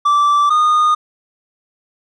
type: tone pair in turn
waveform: triangle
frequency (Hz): 1166 / 1226.8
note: D6 / D#6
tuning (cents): -13 / -25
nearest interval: minor second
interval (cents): 88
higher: second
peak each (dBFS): -8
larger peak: neither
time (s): 0.05-0.5 / 0.5-0.95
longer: neither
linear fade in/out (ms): 10
effects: resampled to 22050 Hz